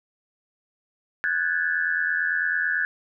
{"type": "tone cluster", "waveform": "sine", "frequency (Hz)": [1480, 1641, 1730], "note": ["F#6", "G#6", "A6"], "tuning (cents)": [0, -21, -30], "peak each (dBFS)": -26, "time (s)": [1.24, 2.85], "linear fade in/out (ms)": 0, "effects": []}